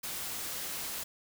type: noise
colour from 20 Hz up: white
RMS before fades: -38 dBFS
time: 0.03-1.04 s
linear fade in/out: 10 ms
effects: none